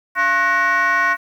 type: tone with frequency modulation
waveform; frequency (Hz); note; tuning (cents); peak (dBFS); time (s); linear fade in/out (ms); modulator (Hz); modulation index
sine; 1480; F#6; 0; -12; 0.15-1.17; 50; 396; 1.4
effects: tanh soft clip ceiling -11 dBFS + 8-bit